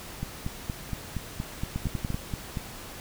two click trains, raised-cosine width 5 ms, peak -17 / -18 dBFS, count 5 / 11, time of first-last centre 1.76-2.145 / 0.23-2.572 s, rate 10.4 / 4.27 Hz, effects pink hiss -42 dBFS RMS until 3 s

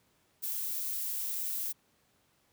violet noise, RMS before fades -35 dBFS, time 0.42-1.73 s, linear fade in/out 20 ms, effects pink hiss -70 dBFS RMS until 2.52 s + high-pass 80 Hz 12 dB/octave

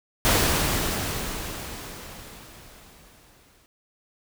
pink noise with exponential decay, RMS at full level -19 dBFS, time 0.25-3.66 s, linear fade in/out 0 ms, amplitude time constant 740 ms, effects none

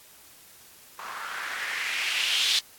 violet noise with low-pass filter sweep, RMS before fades -29 dBFS, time 0.99-2.59 s, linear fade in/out 2 ms, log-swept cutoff 1100 to 3700 Hz, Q 3.3, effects white hiss -52 dBFS RMS until 2.78 s + AAC 64 kbps

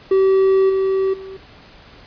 triangle tone with level steps, 384.1 Hz, G4, 35 cents flat, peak -9 / -13 / -29 dBFS, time 0.11-1.37 s, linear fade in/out 5 ms, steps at 0.69 / 1.13 s, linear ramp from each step 10 ms, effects pink hiss -44 dBFS RMS until 2.06 s + resampled to 11025 Hz

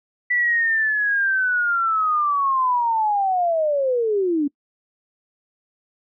sine linear sweep, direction down, 1975.5 to 277.2 Hz, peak -17 dBFS, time 0.3-4.48 s, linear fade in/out 10 ms, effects noise-tail reverb RT60 0.1 s tail -23 dB re dry

